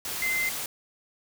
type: tone in noise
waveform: sine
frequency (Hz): 2074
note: C7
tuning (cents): -16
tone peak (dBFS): -25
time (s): 0.22-0.49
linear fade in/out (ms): 2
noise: white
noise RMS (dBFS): -33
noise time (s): 0.05-0.66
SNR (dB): +5
effects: none